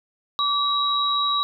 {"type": "tone pair together", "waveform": "sine", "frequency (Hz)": [1153, 3858], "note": ["D6", "B7"], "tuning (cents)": [-32, -41], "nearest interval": "octave + major sixth", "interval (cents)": 2091, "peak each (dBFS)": -22, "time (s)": [0.39, 1.43], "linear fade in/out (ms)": 0, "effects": []}